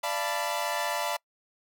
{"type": "chord", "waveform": "sawtooth", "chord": "B half-diminished seventh", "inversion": "first", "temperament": "equal with one note detuned", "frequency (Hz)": [587.3, 682.9, 880, 987.8], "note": ["D5", "F5", "A5", "B5"], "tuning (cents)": [0, -39, 0, 0], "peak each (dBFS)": -30, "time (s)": [0.03, 1.17], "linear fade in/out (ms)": 10, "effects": ["noise-tail reverb RT60 0.1 s tail -25 dB re dry"]}